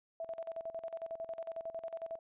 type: tone with tremolo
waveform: sine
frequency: 659 Hz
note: E5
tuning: 1 cent flat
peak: -37 dBFS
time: 0.2-2.19 s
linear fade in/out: 2 ms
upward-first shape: square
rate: 11 Hz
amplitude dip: 80%
effects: resampled to 8000 Hz